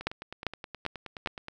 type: two click trains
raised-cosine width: 0.3 ms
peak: -23 / -12 dBFS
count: 15 / 4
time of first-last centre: 0.01-1.484 / 0.07-1.26 s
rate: 9.5 / 2.52 Hz
effects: none